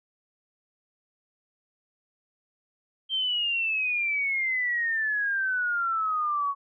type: exponential sweep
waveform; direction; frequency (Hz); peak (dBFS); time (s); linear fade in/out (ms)
sine; down; 3163 to 1108.7; -24; 3.09-6.55; 50
effects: none